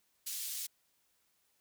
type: band-pass noise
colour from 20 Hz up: white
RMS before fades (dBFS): -40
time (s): 0.26-0.67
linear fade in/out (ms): 10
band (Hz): 3800 to 16000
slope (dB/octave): 12
effects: white hiss -75 dBFS RMS until 1.6 s